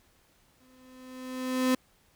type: tone with exponential growth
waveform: 35% pulse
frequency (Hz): 256.5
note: C4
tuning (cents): -34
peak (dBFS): -20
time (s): 0.6-1.75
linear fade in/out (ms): 5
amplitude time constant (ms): 250
effects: pink hiss -65 dBFS RMS until 2.15 s